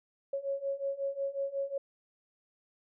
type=beating tone pair; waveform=sine; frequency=549 / 554.5 Hz; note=C#5 / C#5; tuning=-17 / 0 cents; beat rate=5.5 Hz; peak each=-36 / -34 dBFS; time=0.33-1.78 s; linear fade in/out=5 ms; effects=none